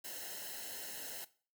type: noise with comb filter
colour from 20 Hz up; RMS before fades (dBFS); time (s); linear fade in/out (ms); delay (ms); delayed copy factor
white; -45; 0.04-1.25; 10; 0.85; -0.85
effects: noise-tail reverb RT60 0.4 s tail -18 dB re dry